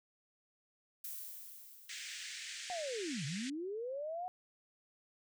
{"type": "noise with exponential decay", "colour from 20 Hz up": "violet", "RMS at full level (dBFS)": -43, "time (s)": [1.04, 3.16], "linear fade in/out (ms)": 5, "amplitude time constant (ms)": 460}
{"type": "band-pass noise", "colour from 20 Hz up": "pink", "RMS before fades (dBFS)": -46, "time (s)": [1.89, 3.5], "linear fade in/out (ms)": 5, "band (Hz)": [1700, 8400], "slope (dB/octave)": 48}
{"type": "linear two-way sweep", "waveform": "sine", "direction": "down then up", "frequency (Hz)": [743, 128.6, 743], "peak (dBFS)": -38, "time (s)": [2.7, 4.28], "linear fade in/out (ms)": 0, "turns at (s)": 3.25}
{"effects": []}